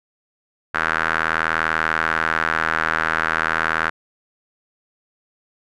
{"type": "tone with band-pass filter", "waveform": "sawtooth", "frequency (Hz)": 80.4, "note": "E2", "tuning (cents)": -43, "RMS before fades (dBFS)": -21, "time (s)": [0.74, 3.9], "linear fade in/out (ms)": 10, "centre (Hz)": 1500, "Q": 4, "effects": []}